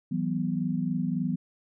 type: chord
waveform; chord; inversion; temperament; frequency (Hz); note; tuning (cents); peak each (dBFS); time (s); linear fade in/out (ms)
sine; E suspended second; none; equal with one note detuned; 164.81 / 188.34 / 246.9; E3 / F#3 / B3; 0 / +31 / 0; -30; 0.11-1.36; 10
effects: none